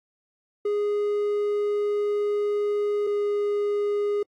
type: tone pair in turn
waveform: triangle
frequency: 413.4 / 411.4 Hz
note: G#4 / G#4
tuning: -8 / -16 cents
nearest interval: unison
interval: 8 cents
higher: first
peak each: -20 dBFS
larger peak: neither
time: 0.65-3.07 / 3.07-4.23 s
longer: first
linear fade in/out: 5 ms
effects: AAC 64 kbps